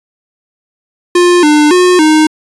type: tone with pitch steps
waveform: square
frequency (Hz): 353.2 / 299.5 / 361.3 / 309.9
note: F4 / D4 / F#4 / D#4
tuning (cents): +20 / +34 / -41 / -7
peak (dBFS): -5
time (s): 1.15-2.27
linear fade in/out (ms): 5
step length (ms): 280
effects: resampled to 24000 Hz